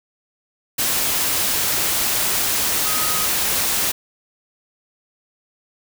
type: tone in noise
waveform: sine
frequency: 1259 Hz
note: D#6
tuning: 20 cents sharp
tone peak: -28 dBFS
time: 2.85-3.26 s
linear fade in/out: 10 ms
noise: white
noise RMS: -20 dBFS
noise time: 0.78-3.92 s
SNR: -11 dB
effects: none